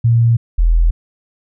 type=tone pair in turn; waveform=sine; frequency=116.54 / 41.51 Hz; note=A#2 / E1; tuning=0 / +13 cents; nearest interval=octave + tritone; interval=1787 cents; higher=first; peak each=-8 dBFS; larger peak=neither; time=0.04-0.37 / 0.58-0.91 s; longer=neither; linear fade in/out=10 ms; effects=none